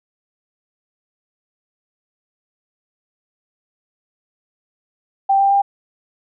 sine tone with pitch steps, 784 / 790.8 / 797.7 Hz, G5 / G5 / G5, 0 / +15 / +30 cents, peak -11 dBFS, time 5.29-5.62 s, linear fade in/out 10 ms, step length 110 ms, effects none

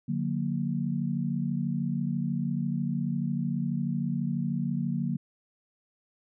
sine chord, D augmented, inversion none, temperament equal with one note detuned, 146.83 / 180.88 / 233.1 Hz, D3 / F#3 / A#3, 0 / -39 / 0 cents, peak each -31 dBFS, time 0.08-5.17 s, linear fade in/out 10 ms, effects none

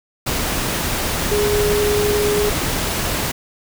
sine tone in noise, 415.3 Hz, G#4, in tune, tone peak -16 dBFS, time 1.31-2.5 s, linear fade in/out 10 ms, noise pink, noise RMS -21 dBFS, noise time 0.26-3.32 s, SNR +2 dB, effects none

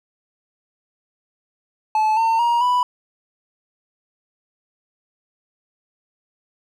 triangle tone with pitch steps, 866 / 904.9 / 945.5 / 987.9 Hz, A5 / A5 / A#5 / B5, -28 / +48 / +24 / 0 cents, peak -13 dBFS, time 1.95-2.83 s, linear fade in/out 2 ms, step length 220 ms, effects none

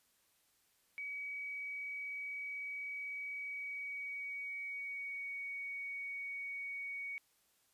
sine tone with pitch glide, 2269 to 2240 Hz, C#7 to C#7, +40 to +18 cents, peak -40 dBFS, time 0.98-7.18 s, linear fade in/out 0 ms, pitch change -22 cents, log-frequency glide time 3.34-5.27 s, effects white hiss -74 dBFS RMS until 7.73 s + resampled to 32000 Hz

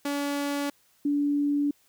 sawtooth / sine tone pair in turn, 285.1 / 288.4 Hz, C#4 / D4, +49 / -31 cents, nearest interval unison, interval 20 cents, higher second, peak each -23 / -22 dBFS, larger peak second, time 0.05-0.7 / 1.05-1.71 s, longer second, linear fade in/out 5 ms, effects white hiss -64 dBFS RMS until 1.88 s

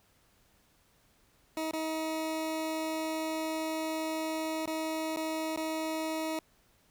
20% pulse tone with dropouts, 317.6 Hz, D#4, 36 cents sharp, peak -27 dBFS, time 1.57-6.39 s, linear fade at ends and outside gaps 1 ms, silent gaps 1.711-1.734 / 4.657-4.675 / 5.162-5.17 / 5.562-5.574 s, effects pink hiss -67 dBFS RMS until 6.9 s

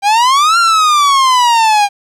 45% pulse exponential two-way sweep, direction up then down, 784 to 1396.9 to 801 Hz, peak -7 dBFS, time 0.02-1.89 s, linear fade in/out 50 ms, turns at 0.58 s, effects low-pass 8000 Hz 12 dB/octave + 8-bit

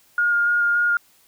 sine tone with vibrato, 1420 Hz, F6, 28 cents sharp, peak -16 dBFS, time 0.18-0.97 s, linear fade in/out 2 ms, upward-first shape square, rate 3.5 Hz, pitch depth 9 cents each way, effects white hiss -57 dBFS RMS until 1.27 s

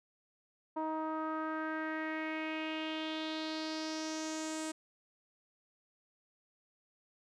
sawtooth tone with low-pass filter sweep, 314.7 Hz, D#4, 20 cents sharp, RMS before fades -38 dBFS, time 0.76-4.72 s, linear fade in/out 10 ms, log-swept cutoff 940 to 8300 Hz, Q 3.7, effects none

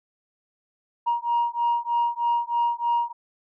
sine beating tone pair, 944 / 947.2 Hz, A#5 / A#5, +22 / +27 cents, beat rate 3.2 Hz, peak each -23 dBFS, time 1.06-3.13 s, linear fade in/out 20 ms, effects tanh soft clip ceiling -16 dBFS

